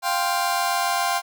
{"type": "chord", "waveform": "sawtooth", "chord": "F suspended second", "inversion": "none", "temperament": "just", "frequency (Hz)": [698.5, 785.8, 1047.7], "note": ["F5", "G5", "C6"], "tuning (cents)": [0, 4, 2], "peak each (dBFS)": -21, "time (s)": [0.02, 1.22], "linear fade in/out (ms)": 50, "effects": []}